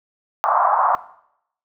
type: band-pass noise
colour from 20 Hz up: white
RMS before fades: -17 dBFS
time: 0.44-0.95 s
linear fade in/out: 0 ms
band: 700 to 1200 Hz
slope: 48 dB/octave
effects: noise-tail reverb RT60 0.7 s tail -17 dB re dry